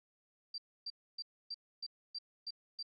sine tone bursts, 4699 Hz, D8, in tune, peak -39 dBFS, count 8, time 0.54-2.828 s, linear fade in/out 5 ms, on 41 ms, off 280 ms, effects none

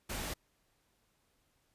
pink noise, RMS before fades -39 dBFS, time 0.09-0.34 s, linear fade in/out 10 ms, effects pink hiss -75 dBFS RMS until 1.74 s + resampled to 32000 Hz

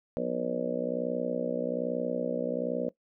harmonic tone with a mistuned harmonic, 61.2 Hz, B1, 15 cents flat, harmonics 3 / 4 / 5 / 6 / 7 / 8 / 9 / 10, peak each -39 / -35 / -40 / -43 / -43 / -33 / -33 / -38 dBFS, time 0.17-2.89 s, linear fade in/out 0 ms, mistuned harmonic 3, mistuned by -64 cents, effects noise-tail reverb RT60 0.1 s tail -18 dB re dry

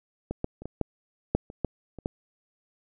clicks, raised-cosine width 2 ms, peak -17 / -14 / -28 / -21 / -12 / -8 / -28 / -12 / -27 / -14 dBFS, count 10, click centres 0.31 / 0.444 / 0.62 / 0.656 / 0.813 / 1.35 / 1.501 / 1.647 / 1.987 / 2.059 s, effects none

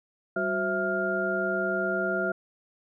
sine tone cluster, 193.8 / 368 / 525 / 661 / 1405 Hz, G3 / F#4 / C5 / E5 / F6, -20 / -9 / +6 / +5 / +10 cents, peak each -34 / -31 / -36 / -30 / -29 dBFS, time 0.36-2.32 s, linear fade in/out 5 ms, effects none

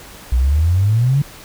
sine exponential sweep, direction up, 58.8 to 146.83 Hz, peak -11 dBFS, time 0.32-1.22 s, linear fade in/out 5 ms, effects pink hiss -38 dBFS RMS until 1.44 s

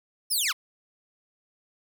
15% pulse linear sweep, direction down, 5510 to 930 Hz, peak -17 dBFS, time 0.3-0.53 s, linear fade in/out 20 ms, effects none

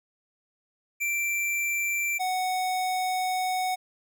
square tone pair in turn, 2349 / 741.4 Hz, D7 / F#5, 0 / +3 cents, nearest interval octave + minor sixth, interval 1997 cents, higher first, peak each -26 dBFS, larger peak neither, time 1-2.19 / 2.19-3.76 s, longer second, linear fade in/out 20 ms, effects none

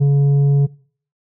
sine tone with tanh clipping, 141.2 Hz, C#3, 32 cents sharp, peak -11 dBFS, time 0-0.67 s, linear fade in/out 20 ms, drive 5 dB, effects noise-tail reverb RT60 0.5 s tail -22 dB re dry

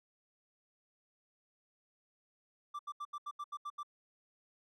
triangle tone bursts, 1174 Hz, D6, 1 cent flat, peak -37 dBFS, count 9, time 2.74-3.832 s, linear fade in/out 10 ms, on 52 ms, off 78 ms, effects none

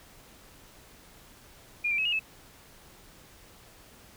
sine tone with pitch steps, 2420 / 2355 / 2570 / 2863 / 2604 Hz, D#7 / D7 / E7 / F7 / E7, -49 / +4 / -45 / +42 / -22 cents, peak -25 dBFS, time 1.84-2.195 s, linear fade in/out 10 ms, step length 71 ms, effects pink hiss -54 dBFS RMS until 4.16 s

